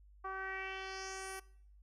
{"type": "tone with low-pass filter sweep", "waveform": "10% pulse", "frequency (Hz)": 382.5, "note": "G4", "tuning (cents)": -42, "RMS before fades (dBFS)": -43, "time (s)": [0.24, 1.4], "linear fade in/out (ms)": 10, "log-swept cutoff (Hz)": [1100, 12000], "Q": 2.9, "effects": ["noise-tail reverb RT60 0.7 s tail -22 dB re dry", "added 50 Hz sine -58 dBFS peak until 1.82 s"]}